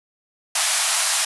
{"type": "band-pass noise", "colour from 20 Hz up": "white", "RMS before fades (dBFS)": -21, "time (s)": [0.55, 1.25], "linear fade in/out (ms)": 5, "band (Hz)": [620, 11000], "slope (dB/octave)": 96, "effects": []}